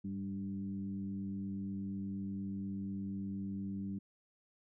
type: tone with frequency modulation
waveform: sine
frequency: 196 Hz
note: G3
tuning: in tune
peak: -37 dBFS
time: 0.04-3.99 s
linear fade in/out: 10 ms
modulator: 95.9 Hz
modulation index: 0.7
effects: none